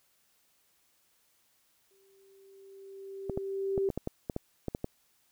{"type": "tone with exponential growth", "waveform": "sine", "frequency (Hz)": 390, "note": "G4", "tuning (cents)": -9, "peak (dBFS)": -25, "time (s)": [1.91, 3.89], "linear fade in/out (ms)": 1, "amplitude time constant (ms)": 430}
{"type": "clicks", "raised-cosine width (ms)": 2, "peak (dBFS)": -19, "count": 11, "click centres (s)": [3.297, 3.375, 3.778, 3.902, 3.976, 4.074, 4.298, 4.364, 4.683, 4.749, 4.844]}
{"effects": ["white hiss -70 dBFS RMS until 5.31 s"]}